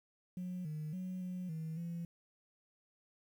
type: tone with pitch steps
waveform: sine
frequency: 181.2 / 153.5 / 184.5 / 181.8 / 160 / 169.9 Hz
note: F#3 / D#3 / F#3 / F#3 / D#3 / F3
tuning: -36 / -23 / -5 / -30 / +49 / -47 cents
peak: -37 dBFS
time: 0.37-2.05 s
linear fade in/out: 2 ms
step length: 280 ms
effects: tanh soft clip ceiling -36 dBFS + 11-bit